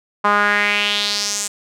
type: tone with band-pass filter sweep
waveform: sawtooth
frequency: 205.6 Hz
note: G#3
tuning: 17 cents flat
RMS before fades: -18 dBFS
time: 0.24-1.48 s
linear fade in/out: 10 ms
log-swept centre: 1100 to 7800 Hz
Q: 3.3
effects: none